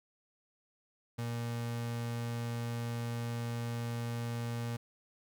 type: tone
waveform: 35% pulse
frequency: 117.9 Hz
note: A#2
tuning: 20 cents sharp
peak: -33 dBFS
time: 1.18-4.77 s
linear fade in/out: 10 ms
effects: 12-bit